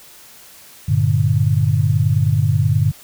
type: chord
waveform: sine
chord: G minor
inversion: none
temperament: equal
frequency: 98 / 116.54 / 146.83 Hz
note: G2 / Bb2 / D3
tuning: 0 / 0 / 0 cents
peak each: -17 dBFS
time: 0.88-2.92 s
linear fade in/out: 10 ms
effects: white hiss -43 dBFS RMS until 3.03 s